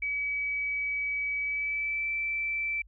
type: tone with pitch glide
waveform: sine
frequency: 2280 to 2328 Hz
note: C#7 to D7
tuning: +48 to -16 cents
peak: -28 dBFS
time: 0.02-2.82 s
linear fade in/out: 5 ms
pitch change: +36 cents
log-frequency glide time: 1.4-2.09 s
effects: added 50 Hz sine -52 dBFS peak until 2.87 s